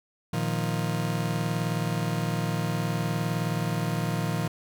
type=chord; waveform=40% pulse; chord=Bb suspended fourth; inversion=none; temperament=just; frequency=116.54 / 155.39 / 174.81 Hz; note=Bb2 / Eb3 / F3; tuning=0 / -2 / +2 cents; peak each=-30 / -29 / -30 dBFS; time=0.33-4.48 s; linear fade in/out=5 ms; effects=none